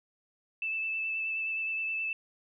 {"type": "tone with vibrato", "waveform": "sine", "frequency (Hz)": 2636, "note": "E7", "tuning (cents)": -1, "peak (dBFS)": -30, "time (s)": [0.62, 2.13], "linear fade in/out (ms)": 2, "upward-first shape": "sine", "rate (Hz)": 9.5, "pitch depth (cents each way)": 15, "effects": []}